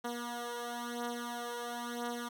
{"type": "beating tone pair", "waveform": "10% pulse", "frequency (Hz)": [238.9, 239.89], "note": ["A#3", "A#3"], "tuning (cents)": [43, 50], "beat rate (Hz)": 0.99, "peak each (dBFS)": [-31, -34], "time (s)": [0.04, 2.29], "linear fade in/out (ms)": 10, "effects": []}